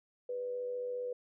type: tone with amplitude modulation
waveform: sine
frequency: 493.9 Hz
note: B4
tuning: in tune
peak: -33 dBFS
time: 0.29-1.13 s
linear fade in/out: 5 ms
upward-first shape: sine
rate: 94.9 Hz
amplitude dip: 40%
effects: none